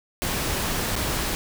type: noise with dropouts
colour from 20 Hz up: pink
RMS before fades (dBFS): -26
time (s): 0.22-1.35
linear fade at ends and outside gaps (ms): 0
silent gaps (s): 0.954-0.963
effects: none